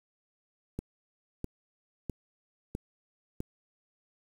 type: click train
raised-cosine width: 3 ms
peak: -21 dBFS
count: 5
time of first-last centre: 0.79-3.404 s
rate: 1.53 Hz
effects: 8-bit